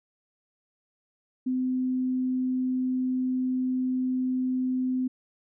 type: tone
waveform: sine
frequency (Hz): 255.9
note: C4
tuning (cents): -38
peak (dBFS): -24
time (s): 1.46-5.08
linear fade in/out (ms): 10
effects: none